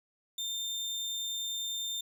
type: tone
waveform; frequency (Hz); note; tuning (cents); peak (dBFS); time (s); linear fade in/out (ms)
30% pulse; 3610; A7; +44; -31; 0.38-2.01; 5
effects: none